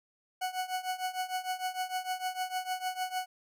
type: tone with tremolo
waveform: 40% pulse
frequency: 740 Hz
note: F#5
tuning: in tune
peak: -28 dBFS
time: 0.41-3.26 s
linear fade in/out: 10 ms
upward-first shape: triangle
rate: 6.6 Hz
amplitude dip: 90%
effects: none